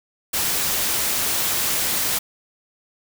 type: noise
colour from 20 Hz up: white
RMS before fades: -22 dBFS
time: 0.33-2.19 s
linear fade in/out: 10 ms
effects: none